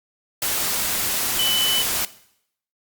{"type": "tone in noise", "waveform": "sine", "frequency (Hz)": 3002, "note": "F#7", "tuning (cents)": 24, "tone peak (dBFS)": -19, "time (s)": [1.39, 1.82], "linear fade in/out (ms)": 2, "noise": "white", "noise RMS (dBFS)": -23, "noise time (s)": [0.42, 2.05], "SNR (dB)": 1, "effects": ["noise-tail reverb RT60 0.7 s tail -17 dB re dry", "Opus 48 kbps"]}